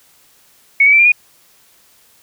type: tone with pitch steps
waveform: sine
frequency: 2217 / 2274 / 2333 / 2393 / 2454 Hz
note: C#7 / C#7 / D7 / D7 / D#7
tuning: 0 / +44 / -12 / +32 / -25 cents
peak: -6 dBFS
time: 0.8-1.12 s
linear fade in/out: 5 ms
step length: 64 ms
effects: white hiss -51 dBFS RMS until 2.22 s